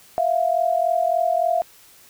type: tone pair together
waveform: sine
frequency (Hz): 661.5 / 705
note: E5 / F5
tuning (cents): +6 / +16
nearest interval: minor second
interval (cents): 110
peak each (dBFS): -20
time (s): 0.18-1.62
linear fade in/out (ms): 0
effects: white hiss -50 dBFS RMS until 2.09 s